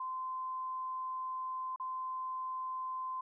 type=tone with dropouts; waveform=sine; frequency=1034 Hz; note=C6; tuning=21 cents flat; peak=-36 dBFS; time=0-3.21 s; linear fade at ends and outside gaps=5 ms; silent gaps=1.761-1.798 s; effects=none